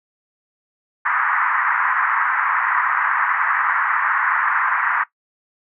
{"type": "band-pass noise", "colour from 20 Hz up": "pink", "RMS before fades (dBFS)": -19, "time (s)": [1.05, 5.04], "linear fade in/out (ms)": 10, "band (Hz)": [970, 1900], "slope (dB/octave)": 48, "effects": ["noise-tail reverb RT60 0.1 s tail -17 dB re dry"]}